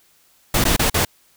pink noise with dropouts, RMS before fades -17 dBFS, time 0.54-1.05 s, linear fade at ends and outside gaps 5 ms, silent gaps 0.641-0.651 / 0.765-0.793 / 0.899-0.942 s, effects white hiss -57 dBFS RMS until 1.36 s

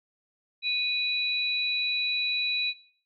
sine tone pair together, 2484 / 3930 Hz, D#7 / B7, -3 / -9 cents, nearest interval minor sixth, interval 794 cents, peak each -28 dBFS, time 0.62-2.74 s, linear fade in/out 50 ms, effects noise-tail reverb RT60 0.5 s tail -18 dB re dry

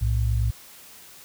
sine tone pair together, 61.7 / 110.64 Hz, B1 / A2, -1 / +10 cents, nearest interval minor seventh, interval 1011 cents, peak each -22 / -23 dBFS, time 0.01-0.51 s, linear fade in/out 10 ms, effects white hiss -47 dBFS RMS until 1.24 s

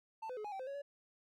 triangle tone with pitch steps, 888 / 505 / 425.2 / 832 / 774 / 517 / 556 / 568 Hz, A5 / B4 / G#4 / G#5 / G5 / C5 / C#5 / C#5, +16 / +39 / +41 / +3 / -22 / -21 / +5 / +42 cents, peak -39 dBFS, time 0.22-0.82 s, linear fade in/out 10 ms, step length 75 ms, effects none

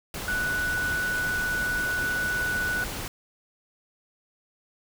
sine tone in noise, 1480 Hz, F#6, in tune, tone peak -25 dBFS, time 0.28-2.84 s, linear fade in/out 2 ms, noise pink, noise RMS -34 dBFS, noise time 0.14-3.08 s, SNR +6 dB, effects none

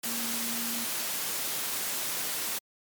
sine tone in noise, 233.1 Hz, A#3, in tune, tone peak -37 dBFS, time 0.05-0.85 s, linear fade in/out 10 ms, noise white, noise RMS -32 dBFS, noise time 0.03-2.59 s, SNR -8 dB, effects high-pass 150 Hz 12 dB/octave + MP3 96 kbps

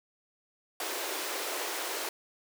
pink high-pass noise, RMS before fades -35 dBFS, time 0.8-2.09 s, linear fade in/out 2 ms, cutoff 330 Hz, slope 48 dB/octave, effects none

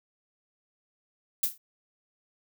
violet noise with exponential decay, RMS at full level -21 dBFS, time 1.43-1.58 s, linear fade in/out 5 ms, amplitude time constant 32 ms, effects none

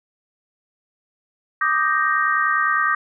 sine chord, Eb major seventh, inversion third, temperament equal, 1174.7 / 1244.5 / 1568 / 1864.7 Hz, D6 / Eb6 / G6 / Bb6, 0 / 0 / 0 / 0 cents, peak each -22 dBFS, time 1.61-2.95 s, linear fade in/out 5 ms, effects none

